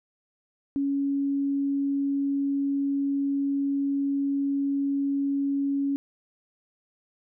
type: tone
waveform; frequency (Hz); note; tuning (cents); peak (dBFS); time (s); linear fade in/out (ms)
sine; 278.8; C#4; +10; -23; 0.76-5.96; 0
effects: none